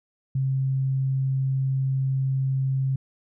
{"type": "tone", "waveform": "sine", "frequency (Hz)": 133.6, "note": "C3", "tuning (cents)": 36, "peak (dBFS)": -21, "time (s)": [0.35, 2.96], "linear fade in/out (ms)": 5, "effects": []}